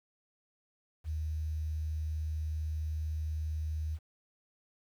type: tone with quantisation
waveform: sine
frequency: 77.78 Hz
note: D#2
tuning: in tune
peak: -32 dBFS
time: 1.04-3.99 s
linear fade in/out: 50 ms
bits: 10
effects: none